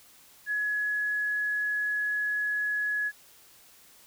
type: tone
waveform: sine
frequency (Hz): 1688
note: G#6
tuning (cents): +28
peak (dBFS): -26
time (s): 0.46-3.12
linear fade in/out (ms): 50
effects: white hiss -56 dBFS RMS until 4.06 s